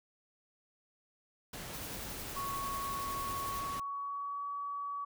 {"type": "noise", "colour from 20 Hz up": "pink", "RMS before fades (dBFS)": -44, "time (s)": [1.53, 3.8], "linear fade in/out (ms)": 5}
{"type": "noise with tremolo", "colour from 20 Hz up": "blue", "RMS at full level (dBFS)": -45, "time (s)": [1.73, 3.61], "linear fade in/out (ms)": 10, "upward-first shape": "triangle", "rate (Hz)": 11, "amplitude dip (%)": 50}
{"type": "tone with pitch glide", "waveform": "sine", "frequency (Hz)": [1108.7, 1137.2], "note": ["C#6", "C#6"], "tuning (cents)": [0, 44], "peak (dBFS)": -36, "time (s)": [2.36, 5.05], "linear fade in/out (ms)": 10, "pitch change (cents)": 44, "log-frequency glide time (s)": [3.41, 4.46]}
{"effects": []}